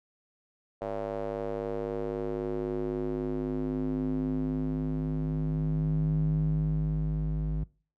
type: tone with band-pass filter sweep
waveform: square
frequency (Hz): 51.91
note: G#1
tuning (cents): 0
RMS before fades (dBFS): -30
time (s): 0.81-7.64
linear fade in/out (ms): 5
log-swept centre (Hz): 600 to 110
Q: 3.1
effects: noise-tail reverb RT60 0.4 s tail -23 dB re dry